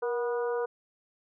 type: harmonic tone with a mistuned harmonic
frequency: 244.3 Hz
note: B3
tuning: 19 cents flat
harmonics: 2 / 3 / 4 / 5 / 6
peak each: -28 / -41 / -38 / -42 / -42 dBFS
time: 0.02-0.66 s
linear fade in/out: 10 ms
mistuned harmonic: 2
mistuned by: -46 cents
effects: none